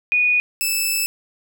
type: tone pair in turn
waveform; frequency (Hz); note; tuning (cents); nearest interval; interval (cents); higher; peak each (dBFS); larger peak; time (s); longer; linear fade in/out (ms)
sine / 10% pulse; 2466 / 2629; D#7 / E7; -16 / -5; minor second; 111; second; -14 / -10; second; 0.12-0.4 / 0.61-1.06; second; 0
effects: none